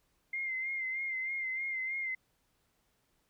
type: tone with vibrato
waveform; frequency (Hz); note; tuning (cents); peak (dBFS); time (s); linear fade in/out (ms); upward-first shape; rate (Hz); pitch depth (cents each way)
sine; 2097; C7; +3; -33; 0.33-2.15; 5; sine; 3.2; 41
effects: pink hiss -75 dBFS RMS until 3.29 s